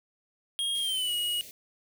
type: tone with pitch glide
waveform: square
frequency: 3253 to 2898 Hz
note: G#7 to F#7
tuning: -37 to -37 cents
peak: -28 dBFS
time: 0.59-1.41 s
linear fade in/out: 0 ms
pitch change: -200 cents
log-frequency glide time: 0.8-1.13 s
type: band-stop noise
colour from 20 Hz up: white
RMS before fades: -47 dBFS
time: 0.75-1.51 s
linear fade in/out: 0 ms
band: 650 to 2000 Hz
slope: 48 dB/octave
effects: none